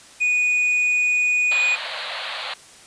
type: tone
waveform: triangle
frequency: 2470 Hz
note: D#7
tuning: 13 cents flat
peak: -15 dBFS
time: 0.2-1.76 s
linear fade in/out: 20 ms
type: band-pass noise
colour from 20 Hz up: white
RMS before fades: -30 dBFS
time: 1.51-2.54 s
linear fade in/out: 5 ms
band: 510 to 4400 Hz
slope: 96 dB/octave
effects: white hiss -46 dBFS RMS until 2.86 s + resampled to 22050 Hz